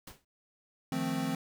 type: noise with exponential decay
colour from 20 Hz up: pink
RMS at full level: -42 dBFS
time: 0.07-0.25 s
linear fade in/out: 5 ms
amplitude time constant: 39 ms
type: chord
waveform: square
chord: F dominant seventh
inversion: third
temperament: equal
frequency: 155.56 / 174.61 / 220 / 261.6 Hz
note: Eb3 / F3 / A3 / C4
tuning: 0 / 0 / 0 / 0 cents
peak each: -39 / -38 / -39 / -34 dBFS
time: 0.92-1.35 s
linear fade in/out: 2 ms
effects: none